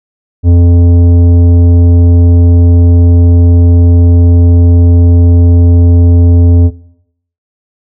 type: tone with tanh clipping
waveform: sine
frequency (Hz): 86.4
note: F2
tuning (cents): -18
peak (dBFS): -3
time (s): 0.43-6.71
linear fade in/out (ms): 50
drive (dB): 11
effects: noise-tail reverb RT60 0.7 s tail -17 dB re dry